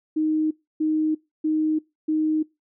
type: tone bursts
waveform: sine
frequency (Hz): 311.1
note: D#4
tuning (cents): 0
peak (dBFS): -19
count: 4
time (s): 0.16-2.43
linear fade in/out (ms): 10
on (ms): 350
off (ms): 290
effects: noise-tail reverb RT60 0.2 s tail -21 dB re dry